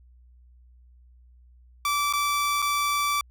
sawtooth tone with dropouts, 1161 Hz, D6, 20 cents flat, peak -19 dBFS, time 1.85-3.21 s, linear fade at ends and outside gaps 2 ms, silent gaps 2.127-2.135 / 2.62-2.624 s, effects added 61 Hz sine -51 dBFS peak until 3.3 s

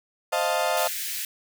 35% pulse chord, F dominant seventh, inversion second, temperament equal, 523.3 / 622.3 / 698.5 / 880 Hz, C5 / Eb5 / F5 / A5, 0 / 0 / 0 / 0 cents, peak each -28 / -25 / -25 / -28 dBFS, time 0.32-0.88 s, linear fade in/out 10 ms
white high-pass noise, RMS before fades -31 dBFS, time 0.77-1.25 s, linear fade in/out 2 ms, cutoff 1600 Hz, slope 48 dB/octave
effects none

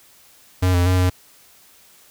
square tone with pitch steps, 91.7 / 88.3 / 91.8 / 91 Hz, F#2 / F2 / F#2 / F#2, -15 / +20 / -13 / -28 cents, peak -15 dBFS, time 0.62-1.1 s, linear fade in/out 10 ms, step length 120 ms, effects white hiss -51 dBFS RMS until 2.1 s

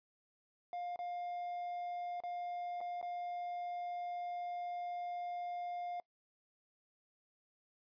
triangle tone with dropouts, 706 Hz, F5, 19 cents sharp, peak -37 dBFS, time 0.73-6 s, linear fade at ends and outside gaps 1 ms, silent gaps 0.96-0.99 / 2.203-2.236 / 2.806-2.812 / 3.014-3.027 s, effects noise-tail reverb RT60 0.1 s tail -24 dB re dry + resampled to 11025 Hz

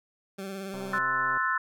20% pulse tone with vibrato, 193.9 Hz, G3, 19 cents flat, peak -30 dBFS, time 0.38-0.99 s, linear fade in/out 10 ms, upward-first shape triangle, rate 18 Hz, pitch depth 43 cents each way
click train, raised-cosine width 1 ms, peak -29 dBFS, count 84, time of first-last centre 0.74-1.374 s, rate 131 Hz
sine chord, F# half-diminished seventh, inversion second, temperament equal, 1046.5 / 1318.5 / 1480 / 1760 Hz, C6 / E6 / F#6 / A6, 0 / 0 / 0 / 0 cents, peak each -30 dBFS, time 0.93-1.58 s, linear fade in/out 5 ms
effects none

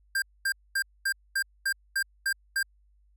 square tone bursts, 1592 Hz, G6, 26 cents sharp, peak -25 dBFS, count 9, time 0.15-2.629 s, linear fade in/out 5 ms, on 71 ms, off 230 ms, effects added 50 Hz sine -60 dBFS peak until 3.16 s

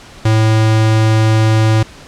square tone, 110 Hz, A2, in tune, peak -9 dBFS, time 0.25-1.83 s, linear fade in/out 5 ms, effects pink hiss -37 dBFS RMS until 2.07 s + low-pass 7000 Hz 12 dB/octave

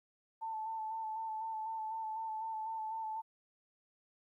sine tone with vibrato, 883 Hz, A5, 6 cents sharp, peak -37 dBFS, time 0.41-3.22 s, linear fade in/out 20 ms, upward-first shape square, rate 4 Hz, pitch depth 22 cents each way, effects 13-bit

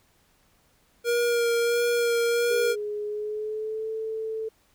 square tone with vibrato, 472.5 Hz, A#4, 23 cents sharp, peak -22 dBFS, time 1.04-2.76 s, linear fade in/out 50 ms, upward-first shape sine, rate 1.5 Hz, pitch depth 16 cents each way
sine tone with pitch glide, 417.6 to 441.4 Hz, G#4 to A4, +10 to +5 cents, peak -28 dBFS, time 2.5-4.49 s, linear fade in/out 10 ms, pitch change +95 cents, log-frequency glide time 3.06-3.9 s
effects pink hiss -64 dBFS RMS until 4.74 s

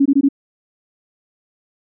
sine tone bursts, 277.2 Hz, C#4, in tune, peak -9 dBFS, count 4, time 0-0.288 s, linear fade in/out 10 ms, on 57 ms, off 20 ms, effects none

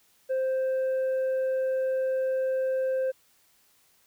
sine tone with tanh clipping, 523.3 Hz, C5, in tune, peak -25 dBFS, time 0.29-3.12 s, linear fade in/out 20 ms, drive 3 dB, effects white hiss -64 dBFS RMS until 4.06 s

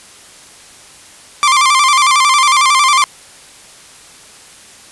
sawtooth tone with vibrato, 1108.7 Hz, C#6, in tune, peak -4 dBFS, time 1.43-3.04 s, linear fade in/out 0 ms, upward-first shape square, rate 11 Hz, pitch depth 94 cents each way, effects white hiss -39 dBFS RMS until 4.91 s + resampled to 24000 Hz

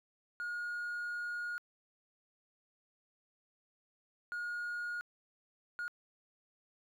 triangle tone bursts at uneven times, 1435 Hz, F6, 47 cents sharp, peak -34 dBFS, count 3, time 0.4-1.58 / 4.32-5.01 / 5.79-5.88 s, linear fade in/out 0 ms, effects tanh soft clip ceiling -31 dBFS

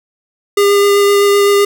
square tone with vibrato, 404 Hz, G#4, 48 cents flat, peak -8 dBFS, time 0.57-1.65 s, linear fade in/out 5 ms, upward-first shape sine, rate 7.8 Hz, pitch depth 10 cents each way, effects none

